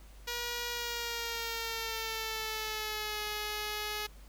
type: tone with pitch glide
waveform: 5% pulse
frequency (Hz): 478.9 to 421.8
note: A#4 to G#4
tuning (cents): +47 to +27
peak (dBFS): -23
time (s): 0.27-4.07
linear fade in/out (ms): 10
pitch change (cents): -220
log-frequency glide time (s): 0.72-3.22
effects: added 50 Hz sine -50 dBFS peak until 4.28 s + pink hiss -60 dBFS RMS until 4.28 s